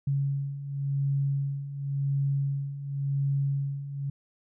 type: beating tone pair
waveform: sine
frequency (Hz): 138.59 / 139.51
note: C#3 / C#3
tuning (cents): 0 / +11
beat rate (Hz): 0.92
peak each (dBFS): -32 / -27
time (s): 0.07-4.1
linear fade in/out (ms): 5
effects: none